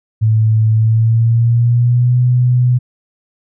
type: tone with pitch glide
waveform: sine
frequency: 110 to 124.19 Hz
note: A2 to B2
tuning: 0 to +10 cents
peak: -8 dBFS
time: 0.21-2.79 s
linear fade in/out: 20 ms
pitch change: +210 cents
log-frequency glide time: 0.73-2.17 s
effects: none